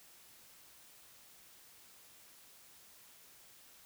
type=silence; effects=white hiss -60 dBFS RMS until 3.85 s